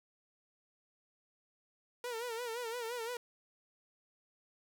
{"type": "tone with vibrato", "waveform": "sawtooth", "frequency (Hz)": 470.8, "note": "A#4", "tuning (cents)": 17, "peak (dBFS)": -34, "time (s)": [2.04, 3.17], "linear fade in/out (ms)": 2, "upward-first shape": "sine", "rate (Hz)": 5.8, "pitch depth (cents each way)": 93, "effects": []}